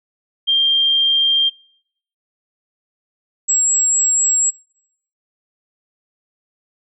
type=tone pair in turn; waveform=sine; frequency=3187 / 7648 Hz; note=G7 / A#8; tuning=+28 / +43 cents; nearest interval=octave + minor third; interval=1515 cents; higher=second; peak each=-12 dBFS; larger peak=neither; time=0.47-1.5 / 3.48-4.51 s; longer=neither; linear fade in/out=20 ms; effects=noise-tail reverb RT60 0.7 s tail -25 dB re dry